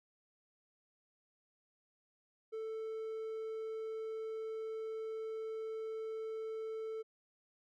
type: tone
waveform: triangle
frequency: 442 Hz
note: A4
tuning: 8 cents sharp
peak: -37 dBFS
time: 2.52-7.03 s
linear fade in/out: 20 ms
effects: none